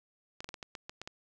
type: clicks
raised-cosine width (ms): 0.2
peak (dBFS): -24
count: 9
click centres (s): 0.405 / 0.444 / 0.49 / 0.542 / 0.628 / 0.752 / 0.895 / 1.016 / 1.075
effects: none